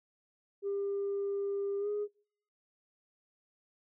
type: tone with pitch glide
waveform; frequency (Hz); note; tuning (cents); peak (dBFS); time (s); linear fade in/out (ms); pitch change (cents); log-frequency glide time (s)
sine; 399.3 to 414.8; G4 to G#4; +32 to -2; -30; 0.62-2.08; 50; +66; 1.79-1.88
effects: noise-tail reverb RT60 0.6 s tail -26 dB re dry + tanh soft clip ceiling -28 dBFS